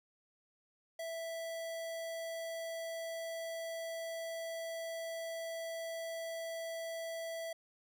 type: tone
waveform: square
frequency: 659.3 Hz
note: E5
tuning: in tune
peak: -40 dBFS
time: 0.99-7.53 s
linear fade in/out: 5 ms
effects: none